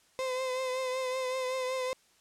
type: tone with vibrato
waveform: 35% pulse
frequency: 515 Hz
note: C5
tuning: 28 cents flat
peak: -29 dBFS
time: 0.19-1.93 s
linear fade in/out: 0 ms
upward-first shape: triangle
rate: 5.3 Hz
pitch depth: 39 cents each way
effects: white hiss -65 dBFS RMS until 2.2 s + low-pass 9000 Hz 12 dB/octave